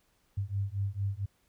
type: beating tone pair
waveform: sine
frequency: 97.1 / 101.5 Hz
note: G2 / G#2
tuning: -16 / -39 cents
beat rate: 4.4 Hz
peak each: -33 / -33 dBFS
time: 0.37-1.26 s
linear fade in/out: 10 ms
effects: pink hiss -71 dBFS RMS until 1.48 s